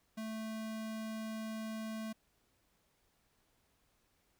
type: tone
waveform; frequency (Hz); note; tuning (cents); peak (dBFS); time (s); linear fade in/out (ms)
square; 220; A3; 0; -40; 0.17-2.13; 10
effects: pink hiss -75 dBFS RMS until 4.39 s